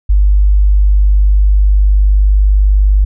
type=tone; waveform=sine; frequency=49.94 Hz; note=G1; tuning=33 cents sharp; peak=-5 dBFS; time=0.09-3.05 s; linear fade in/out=10 ms; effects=none